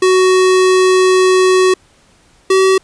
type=tone pair in turn; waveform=square; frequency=372.1 / 380.6 Hz; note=F#4 / F#4; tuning=+10 / +49 cents; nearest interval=unison; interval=39 cents; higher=second; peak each=-8 dBFS; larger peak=neither; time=0.02-1.74 / 2.5-2.78 s; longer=first; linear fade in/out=5 ms; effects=pink hiss -50 dBFS RMS until 2.83 s + resampled to 22050 Hz